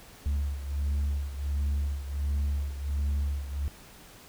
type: beating tone pair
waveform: sine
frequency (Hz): 70.8 / 72.2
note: C#2 / D2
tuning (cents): +37 / -29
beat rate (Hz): 1.4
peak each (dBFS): -26 / -30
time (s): 0.26-3.68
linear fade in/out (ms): 0
effects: tanh soft clip ceiling -24 dBFS + pink hiss -51 dBFS RMS until 4.28 s